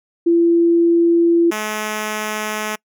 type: tone pair in turn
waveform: sine / 5% pulse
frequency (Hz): 338.8 / 214.1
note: E4 / A3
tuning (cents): +48 / -47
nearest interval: minor sixth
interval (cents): 795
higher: first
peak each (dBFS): -10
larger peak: neither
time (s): 0.26-1.51 / 1.51-2.76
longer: neither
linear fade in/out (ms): 10
effects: noise-tail reverb RT60 0.1 s tail -26 dB re dry